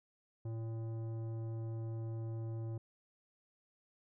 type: tone with tanh clipping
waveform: sine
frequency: 113.1 Hz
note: A2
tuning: 48 cents sharp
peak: -40 dBFS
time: 0.45-2.78 s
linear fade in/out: 5 ms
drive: 13 dB
effects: none